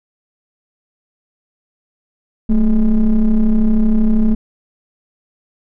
triangle ring-modulated tone, 101.6 Hz, G#2, 38 cents flat, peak -4 dBFS, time 2.49-4.35 s, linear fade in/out 10 ms, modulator 118 Hz, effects none

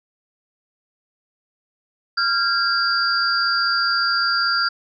sine tone cluster, 1385 / 1619 / 4636 / 4840 Hz, F6 / G#6 / D8 / D#8, -15 / -45 / -23 / -49 cents, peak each -19 / -26 / -25 / -24 dBFS, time 2.17-4.69 s, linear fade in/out 10 ms, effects none

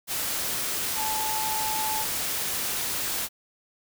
sine tone in noise, 870 Hz, A5, 20 cents flat, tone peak -29 dBFS, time 0.95-2.06 s, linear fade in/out 50 ms, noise white, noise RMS -29 dBFS, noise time 0.07-3.29 s, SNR -3 dB, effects none

